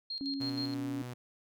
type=tone with tremolo; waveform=sine; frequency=4225 Hz; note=C8; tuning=16 cents sharp; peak=-35 dBFS; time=0.1-0.74 s; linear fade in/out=5 ms; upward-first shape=square; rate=6.3 Hz; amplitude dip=70%
type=tone with pitch glide; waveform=sine; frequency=275.2 to 279.5 Hz; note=C#4 to C#4; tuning=-12 to +14 cents; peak=-34 dBFS; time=0.21-1.02 s; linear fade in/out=0 ms; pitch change=+26 cents; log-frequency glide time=0.4-0.67 s
type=tone; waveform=sawtooth; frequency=123.47 Hz; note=B2; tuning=in tune; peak=-36 dBFS; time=0.4-1.14 s; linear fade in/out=10 ms
effects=none